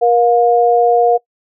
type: tone pair together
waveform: sine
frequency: 475 / 709.9 Hz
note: A#4 / F5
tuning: +33 / +28 cents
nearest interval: perfect fifth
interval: 695 cents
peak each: -11 dBFS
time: 0.01-1.18 s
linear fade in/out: 20 ms
effects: noise-tail reverb RT60 0.1 s tail -22 dB re dry